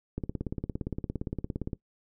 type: click train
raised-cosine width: 3 ms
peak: -19 dBFS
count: 28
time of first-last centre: 0.18-1.732 s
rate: 17.4 Hz
effects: noise-tail reverb RT60 0.1 s tail -20 dB re dry